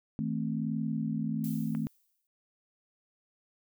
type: chord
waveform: sine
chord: A diminished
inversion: second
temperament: equal with one note detuned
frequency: 159.29 / 220 / 261.6 Hz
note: Eb3 / A3 / C4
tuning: +41 / 0 / 0 cents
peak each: -34 / -32 / -36 dBFS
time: 0.19-1.87 s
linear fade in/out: 0 ms
type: noise with exponential decay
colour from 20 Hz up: violet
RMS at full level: -43 dBFS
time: 1.44-2.27 s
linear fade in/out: 1 ms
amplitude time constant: 180 ms
type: click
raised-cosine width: 0.5 ms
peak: -30 dBFS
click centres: 1.75 s
effects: none